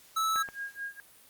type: tone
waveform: square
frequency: 1307 Hz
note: E6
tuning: 15 cents flat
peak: -27 dBFS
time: 0.16-0.43 s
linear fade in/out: 10 ms
type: clicks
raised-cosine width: 0.5 ms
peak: -27 dBFS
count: 2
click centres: 0.359 / 0.488 s
type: tone with tremolo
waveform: sine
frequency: 1628 Hz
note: G#6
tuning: 35 cents flat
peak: -33 dBFS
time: 0.36-1 s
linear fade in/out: 0 ms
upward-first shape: sine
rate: 4.7 Hz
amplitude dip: 95%
effects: white hiss -57 dBFS RMS until 1.29 s + Opus 48 kbps